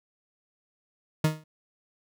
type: tone with exponential decay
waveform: 40% pulse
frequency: 155.56 Hz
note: D#3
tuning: in tune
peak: -17 dBFS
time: 1.24-1.44 s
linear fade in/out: 5 ms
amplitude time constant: 43 ms
effects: none